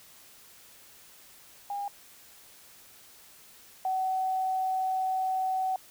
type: tone pair in turn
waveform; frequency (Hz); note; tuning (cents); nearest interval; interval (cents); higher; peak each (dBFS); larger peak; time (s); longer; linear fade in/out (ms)
sine; 808 / 754.2; G#5 / F#5; -48 / +33; minor second; 119; first; -31 / -26; second; 1.7-1.88 / 3.85-5.76; second; 2
effects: white hiss -54 dBFS RMS until 5.9 s